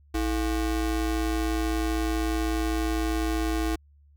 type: ring-modulated tone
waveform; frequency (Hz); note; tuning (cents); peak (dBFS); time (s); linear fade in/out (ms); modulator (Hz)
square; 190.1; F#3; +47; -22; 0.14-3.76; 10; 134
effects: added 72 Hz sine -54 dBFS peak until 4.16 s